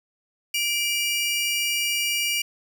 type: tone pair together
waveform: sawtooth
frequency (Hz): 2349 / 2862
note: D7 / F7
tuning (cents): 0 / +42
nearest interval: minor third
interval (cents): 342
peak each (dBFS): -22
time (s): 0.54-2.42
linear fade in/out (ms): 5
effects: none